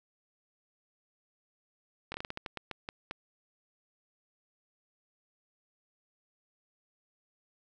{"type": "slowing click train", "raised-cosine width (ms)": 0.3, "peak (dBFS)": -21, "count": 12, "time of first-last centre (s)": [2.12, 3.111], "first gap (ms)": 22, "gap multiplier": 1.26, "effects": []}